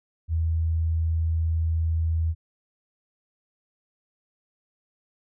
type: tone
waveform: sine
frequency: 81.4 Hz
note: E2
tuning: 21 cents flat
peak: -21 dBFS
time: 0.28-2.35 s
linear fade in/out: 50 ms
effects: none